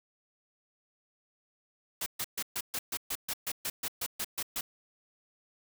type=noise bursts; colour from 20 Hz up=white; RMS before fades=-34 dBFS; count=15; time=2.01-4.61 s; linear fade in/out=5 ms; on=52 ms; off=130 ms; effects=none